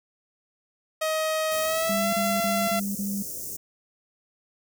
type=tone with pitch glide; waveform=sawtooth; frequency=630 to 679.1 Hz; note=D#5 to F5; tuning=+21 to -49 cents; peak=-20 dBFS; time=1.01-2.8 s; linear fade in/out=10 ms; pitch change=+130 cents; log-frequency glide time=1.62-2.11 s
type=band-stop noise; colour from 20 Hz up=white; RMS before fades=-35 dBFS; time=1.51-3.57 s; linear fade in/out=10 ms; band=570 to 5600 Hz; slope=48 dB/octave
type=tone bursts; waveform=sine; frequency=200 Hz; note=G3; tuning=35 cents sharp; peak=-27 dBFS; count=5; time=1.89-3.226 s; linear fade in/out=5 ms; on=240 ms; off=34 ms
effects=none